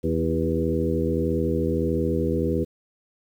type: harmonic tone with a mistuned harmonic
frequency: 81.6 Hz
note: E2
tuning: 17 cents flat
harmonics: 1 / 2 / 3 / 4 / 5 / 6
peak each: -28 / -28 / -28 / -28 / -28 / -28 dBFS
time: 0.03-2.65 s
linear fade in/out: 20 ms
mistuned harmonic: 5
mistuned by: -34 cents
effects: 9-bit